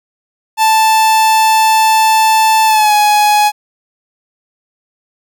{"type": "tone with pitch glide", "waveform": "45% pulse", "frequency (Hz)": [880, 837.8], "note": ["A5", "G#5"], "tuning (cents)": [0, 15], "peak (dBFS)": -7, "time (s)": [0.57, 3.52], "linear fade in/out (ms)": 50, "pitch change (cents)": -85, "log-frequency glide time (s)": [2.66, 2.93], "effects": []}